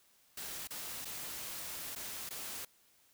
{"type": "noise with dropouts", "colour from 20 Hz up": "white", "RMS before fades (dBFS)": -43, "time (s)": [0.37, 2.65], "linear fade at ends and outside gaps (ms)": 5, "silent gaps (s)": [[0.674, 0.705], [1.048, 1.053], [1.952, 1.959], [2.292, 2.306]], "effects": ["white hiss -68 dBFS RMS until 3.13 s"]}